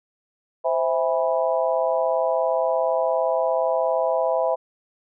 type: harmonic tone with a mistuned harmonic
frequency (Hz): 164.1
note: E3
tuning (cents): -8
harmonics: 3 / 4 / 5 / 6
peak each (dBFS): -23 / -22 / -28 / -28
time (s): 0.64-4.56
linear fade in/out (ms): 20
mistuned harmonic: 3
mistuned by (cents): +92
effects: none